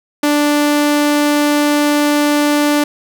sawtooth tone, 293.7 Hz, D4, in tune, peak -7 dBFS, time 0.23-2.84 s, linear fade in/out 5 ms, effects none

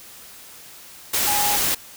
sine tone in noise, 826 Hz, G#5, 10 cents flat, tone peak -23 dBFS, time 1.27-1.57 s, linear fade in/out 10 ms, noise white, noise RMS -21 dBFS, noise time 1.13-1.75 s, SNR -5 dB, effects white hiss -43 dBFS RMS until 1.96 s

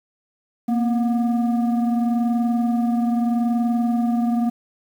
sine tone with frequency modulation, 233.1 Hz, A#3, in tune, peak -16 dBFS, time 0.68-4.5 s, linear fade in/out 10 ms, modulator 487 Hz, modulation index 0.56, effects tanh soft clip ceiling -13 dBFS + 8-bit

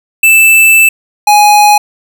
square tone pair in turn, 2644 / 832.8 Hz, E7 / G#5, +5 / +5 cents, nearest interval octave + minor sixth, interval 2000 cents, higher first, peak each -3 dBFS, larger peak neither, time 0.23-0.89 / 1.27-1.78 s, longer first, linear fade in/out 5 ms, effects none

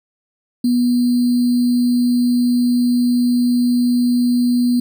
sine tone with sample-and-hold, 244.3 Hz, B3, 19 cents flat, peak -12 dBFS, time 0.64-4.8 s, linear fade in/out 5 ms, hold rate 4410 Hz, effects none

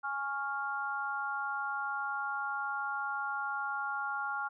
sine chord, Db major, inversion second, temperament equal, 830.6 / 1108.7 / 1396.9 Hz, Ab5 / Db6 / F6, 0 / 0 / 0 cents, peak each -38 / -40 / -35 dBFS, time 0.03-4.49 s, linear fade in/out 20 ms, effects none

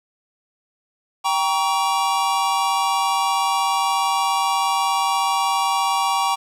square chord, G diminished, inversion none, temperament just, 784 / 940.8 / 1128.9 Hz, G5 / Bb5 / Db6, 0 / +16 / +31 cents, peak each -23 dBFS, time 1.24-6.36 s, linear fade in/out 20 ms, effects low-pass 11000 Hz 12 dB/octave + 9-bit

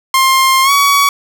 sawtooth tone with pitch glide, 1059 to 1128.5 Hz, C6 to C#6, +21 to +31 cents, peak -4 dBFS, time 0.14-1.09 s, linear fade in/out 2 ms, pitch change +110 cents, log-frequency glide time 0.63-0.71 s, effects none

